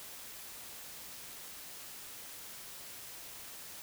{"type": "silence", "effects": ["white hiss -48 dBFS RMS until 3.82 s"]}